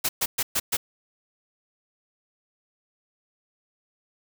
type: noise bursts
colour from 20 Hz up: white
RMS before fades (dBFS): -24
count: 5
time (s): 0.04-0.77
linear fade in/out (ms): 10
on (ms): 50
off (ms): 120
effects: none